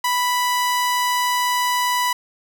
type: tone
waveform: sawtooth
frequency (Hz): 987.8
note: B5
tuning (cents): 0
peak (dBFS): -14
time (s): 0.04-2.13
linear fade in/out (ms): 5
effects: none

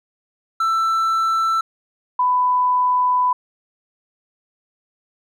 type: tone pair in turn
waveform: triangle / sine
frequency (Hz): 1331 / 997.1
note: E6 / B5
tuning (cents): +16 / +16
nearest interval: perfect fourth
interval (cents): 500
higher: first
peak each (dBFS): -14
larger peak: neither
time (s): 0.6-1.61 / 2.19-3.33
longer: second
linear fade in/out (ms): 5
effects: none

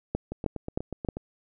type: two click trains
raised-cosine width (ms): 2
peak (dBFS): -13 / -20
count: 4 / 8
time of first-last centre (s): 0.15-1.087 / 0.32-1.17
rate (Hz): 3.2 / 8.24
effects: none

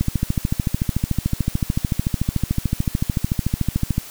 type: click train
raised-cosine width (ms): 5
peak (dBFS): -6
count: 55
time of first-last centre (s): 0.01-3.981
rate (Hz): 13.6
effects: white hiss -38 dBFS RMS until 4.1 s

